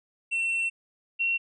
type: tone pair in turn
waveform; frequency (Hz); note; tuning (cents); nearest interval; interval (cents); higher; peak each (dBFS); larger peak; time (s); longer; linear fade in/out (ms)
triangle / sine; 2705 / 2729; E7 / F7; +44 / -41; unison; 15; second; -23; neither; 0.31-0.7 / 1.19-1.38; first; 20
effects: resampled to 24000 Hz